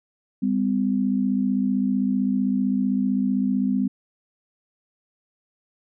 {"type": "tone pair together", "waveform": "sine", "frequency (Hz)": [199.3, 254.9], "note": ["G3", "C4"], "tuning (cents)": [29, -45], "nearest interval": "major third", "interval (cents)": 426, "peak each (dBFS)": -22, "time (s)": [0.42, 3.88], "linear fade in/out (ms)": 10, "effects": []}